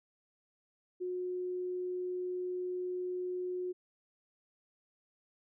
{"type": "tone", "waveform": "sine", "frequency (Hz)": 362.8, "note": "F#4", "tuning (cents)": -34, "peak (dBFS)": -34, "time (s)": [1, 3.73], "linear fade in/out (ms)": 20, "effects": []}